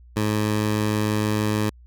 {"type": "tone", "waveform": "15% pulse", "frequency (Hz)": 106.5, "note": "G#2", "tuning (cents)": 44, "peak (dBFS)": -14, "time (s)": [0.16, 1.7], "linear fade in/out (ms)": 10, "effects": ["added 60 Hz sine -45 dBFS peak until 1.86 s"]}